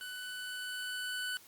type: tone with level ramp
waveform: 25% pulse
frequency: 1495 Hz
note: F#6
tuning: 17 cents sharp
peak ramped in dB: -38 to -31 dBFS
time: 0.01-1.37 s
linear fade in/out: 0 ms
effects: white hiss -58 dBFS RMS until 1.47 s + Opus 48 kbps